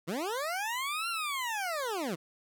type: linear two-way sweep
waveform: 20% pulse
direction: up then down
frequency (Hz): 146.83 to 1396.9 to 146.83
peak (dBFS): -27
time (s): 0.07-2.16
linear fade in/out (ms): 20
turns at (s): 1.09
effects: none